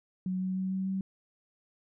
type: tone with pitch steps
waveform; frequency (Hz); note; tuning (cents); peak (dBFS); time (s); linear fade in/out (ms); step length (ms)
sine; 185.3 / 186.8 / 188.32 / 189.85 / 191.39; F#3 / F#3 / F#3 / F#3 / G3; +3 / +17 / +31 / +45 / -41; -29; 0.26-1.01; 2; 150
effects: none